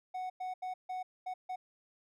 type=tone bursts at uneven times; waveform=triangle; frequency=740 Hz; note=F#5; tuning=in tune; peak=-34 dBFS; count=6; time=0.14-0.3 / 0.4-0.54 / 0.62-0.74 / 0.89-1.03 / 1.26-1.34 / 1.49-1.56 s; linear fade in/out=10 ms; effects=none